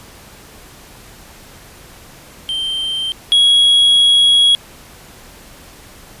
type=tone pair in turn; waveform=triangle; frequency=3136 / 3322 Hz; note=G7 / G#7; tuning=0 / 0 cents; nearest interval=minor second; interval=100 cents; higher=second; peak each=-16 / -6 dBFS; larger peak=second; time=2.49-3.12 / 3.32-4.55 s; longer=second; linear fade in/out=0 ms; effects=pink hiss -40 dBFS RMS until 6.2 s + resampled to 32000 Hz